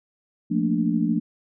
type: chord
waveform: sine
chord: Bb major seventh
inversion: second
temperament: equal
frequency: 174.61 / 220 / 233.1 / 293.7 Hz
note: F3 / A3 / Bb3 / D4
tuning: 0 / 0 / 0 / 0 cents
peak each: -25 dBFS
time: 0.5-1.2 s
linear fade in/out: 20 ms
effects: none